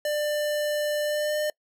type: tone with pitch glide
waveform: square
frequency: 595 to 604 Hz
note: D5 to D5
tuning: +22 to +48 cents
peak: -25 dBFS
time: 0.05-1.5 s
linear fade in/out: 2 ms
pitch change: +26 cents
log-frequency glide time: 1.04-1.38 s
effects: noise-tail reverb RT60 0.1 s tail -26 dB re dry